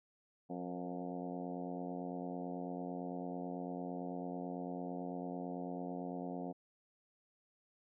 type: harmonic tone with a mistuned harmonic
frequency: 89 Hz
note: F2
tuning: 33 cents sharp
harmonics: 2 / 3 / 4 / 5 / 6 / 7 / 8 / 9 / 10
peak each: -45 / -44 / -50 / -50 / -51 / -52 / -48 / -57 / -60 dBFS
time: 0.49-6.53 s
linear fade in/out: 20 ms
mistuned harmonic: 5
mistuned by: +47 cents
effects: none